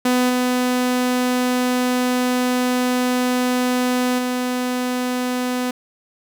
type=tone with level steps; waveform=sawtooth; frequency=250 Hz; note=B3; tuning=21 cents sharp; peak=-11 / -13 / -16 dBFS; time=0.05-5.71 s; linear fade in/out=5 ms; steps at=0.29 / 4.18 s; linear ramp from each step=10 ms; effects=none